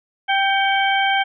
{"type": "harmonic tone with a mistuned harmonic", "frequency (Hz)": 784, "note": "G5", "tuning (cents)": 0, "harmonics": [1, 2, 3, 4], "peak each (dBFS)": [-18, -21, -23, -24], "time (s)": [0.28, 1.24], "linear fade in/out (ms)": 20, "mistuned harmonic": 3, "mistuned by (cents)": -67, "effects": []}